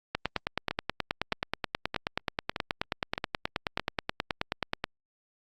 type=two click trains; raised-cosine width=0.3 ms; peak=-14 / -11 dBFS; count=6 / 45; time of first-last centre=0.71-3.796 / 0.15-4.841 s; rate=1.62 / 9.38 Hz; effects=Opus 48 kbps